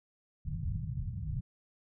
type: low-pass noise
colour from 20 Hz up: white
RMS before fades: -36 dBFS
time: 0.45-1.41 s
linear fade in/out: 10 ms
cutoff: 160 Hz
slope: 48 dB/octave
effects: none